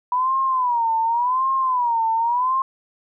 sine tone with vibrato, 979 Hz, B5, 15 cents flat, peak -17 dBFS, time 0.12-2.62 s, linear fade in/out 2 ms, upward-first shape sine, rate 0.89 Hz, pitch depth 150 cents each way, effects none

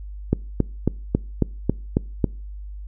click train, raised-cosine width 3 ms, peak -4 dBFS, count 8, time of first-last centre 0.33-2.243 s, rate 3.66 Hz, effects noise-tail reverb RT60 0.4 s tail -25 dB re dry + added 50 Hz sine -32 dBFS peak until 2.87 s

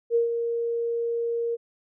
sine tone with ADSR envelope, 467 Hz, A#4, 3 cents sharp, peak -17 dBFS, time 0.1-1.57 s, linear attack 53 ms, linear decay 130 ms, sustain -7 dB, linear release 30 ms, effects none

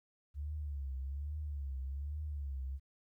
sine tone with vibrato, 70.7 Hz, C#2, 35 cents sharp, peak -37 dBFS, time 0.34-2.8 s, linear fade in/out 50 ms, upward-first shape triangle, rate 1.2 Hz, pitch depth 140 cents each way, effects 13-bit

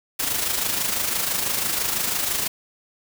white noise with amplitude modulation, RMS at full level -22 dBFS, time 0.19-2.48 s, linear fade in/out 10 ms, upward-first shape sine, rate 26 Hz, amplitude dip 50%, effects none

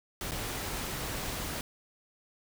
pink noise with dropouts, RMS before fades -36 dBFS, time 0.21-1.61 s, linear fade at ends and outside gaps 1 ms, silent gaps 0.311-0.318 s, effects none

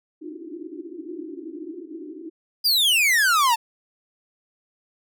white band-pass noise, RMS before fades -36 dBFS, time 0.21-2.3 s, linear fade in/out 20 ms, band 290 to 360 Hz, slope 96 dB/octave
45% pulse exponential sweep, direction down, 4978 to 880 Hz, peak -16 dBFS, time 2.64-3.56 s, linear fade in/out 20 ms
effects none

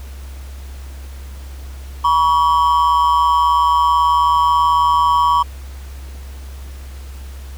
triangle ring-modulated tone, 1046.5 Hz, C6, in tune, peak -6 dBFS, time 2.04-5.43 s, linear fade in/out 10 ms, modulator 79.2 Hz, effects added 67 Hz sine -29 dBFS peak until 7.57 s + pink hiss -43 dBFS RMS until 7.57 s

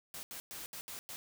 white noise bursts at uneven times, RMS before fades -45 dBFS, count 6, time 0.14-0.23 / 0.31-0.4 / 0.51-0.66 / 0.73-0.81 / 0.88-0.99 / 1.09-1.16 s, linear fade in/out 0 ms, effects none

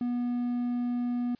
triangle tone, 243.2 Hz, B3, 26 cents flat, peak -25 dBFS, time 0.01-1.35 s, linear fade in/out 2 ms, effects white hiss -66 dBFS RMS until 1.39 s + resampled to 11025 Hz

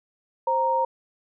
sine tone pair together, 525.7 / 932.3 Hz, C5 / A#5, +8 / 0 cents, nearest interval minor seventh, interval 992 cents, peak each -25 / -21 dBFS, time 0.47-0.85 s, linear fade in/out 5 ms, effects none

